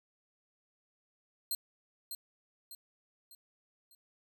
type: tone with echo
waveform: 10% pulse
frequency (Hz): 4186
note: C8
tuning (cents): 0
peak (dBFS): -25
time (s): 1.51-1.55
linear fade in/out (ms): 2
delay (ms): 600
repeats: 4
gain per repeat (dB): -7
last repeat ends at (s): 3.95
effects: none